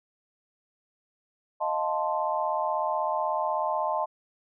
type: chord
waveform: sine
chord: F dominant seventh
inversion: third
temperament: equal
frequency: 622.3 / 698.5 / 880 / 1046.5 Hz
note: Eb5 / F5 / A5 / C6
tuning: 0 / 0 / 0 / 0 cents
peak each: -30 / -33 / -29 / -31 dBFS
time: 1.6-4.06 s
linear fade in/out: 20 ms
effects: none